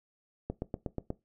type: click train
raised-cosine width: 2 ms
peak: -20 dBFS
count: 6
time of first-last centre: 0.5-1.104 s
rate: 8.28 Hz
effects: noise-tail reverb RT60 0.2 s tail -18 dB re dry

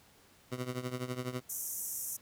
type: tone with tremolo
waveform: 15% pulse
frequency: 125.8 Hz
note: B2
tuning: 32 cents sharp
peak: -26 dBFS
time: 0.51-1.41 s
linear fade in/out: 20 ms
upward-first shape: triangle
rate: 12 Hz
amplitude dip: 85%
type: band-pass noise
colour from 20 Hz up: white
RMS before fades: -39 dBFS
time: 1.49-2.17 s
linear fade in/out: 10 ms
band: 5700 to 15000 Hz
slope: 96 dB/octave
effects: pink hiss -62 dBFS RMS until 2.21 s + high-pass 60 Hz 12 dB/octave

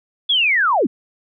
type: linear sweep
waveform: sine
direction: down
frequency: 3461 to 185 Hz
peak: -13 dBFS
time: 0.29-0.87 s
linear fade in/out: 10 ms
effects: none

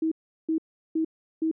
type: tone bursts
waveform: sine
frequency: 320.5 Hz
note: E4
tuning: 49 cents flat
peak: -22 dBFS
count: 4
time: 0.02-1.514 s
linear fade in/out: 5 ms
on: 96 ms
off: 370 ms
effects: none

